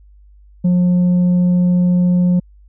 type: tone with tanh clipping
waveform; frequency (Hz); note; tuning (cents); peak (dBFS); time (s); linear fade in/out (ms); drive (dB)
sine; 178.6; F3; +39; -11; 0.64-2.4; 10; 3
effects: added 50 Hz sine -42 dBFS peak until 2.68 s